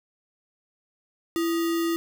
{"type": "tone with sample-and-hold", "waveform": "sine", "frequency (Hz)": 334.3, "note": "E4", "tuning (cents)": 24, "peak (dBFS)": -22, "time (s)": [1.36, 1.96], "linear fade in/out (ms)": 0, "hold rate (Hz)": 1575, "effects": []}